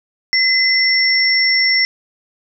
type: tone pair together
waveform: sine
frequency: 2038 / 5441 Hz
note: C7 / F8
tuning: -46 / -46 cents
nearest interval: octave + perfect fourth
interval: 1700 cents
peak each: -14 dBFS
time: 0.33-1.85 s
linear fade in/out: 0 ms
effects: none